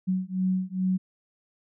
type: beating tone pair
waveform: sine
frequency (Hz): 185 / 187.4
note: F#3 / F#3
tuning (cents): 0 / +22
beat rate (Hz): 2.4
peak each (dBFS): -27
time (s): 0.07-0.98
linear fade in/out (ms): 20
effects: none